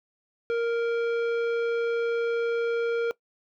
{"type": "tone with tanh clipping", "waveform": "sine", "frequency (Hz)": 466.2, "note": "A#4", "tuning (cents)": 0, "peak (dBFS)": -25, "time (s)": [0.5, 3.11], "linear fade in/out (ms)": 0, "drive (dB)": 12, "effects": ["noise-tail reverb RT60 0.1 s tail -20 dB re dry"]}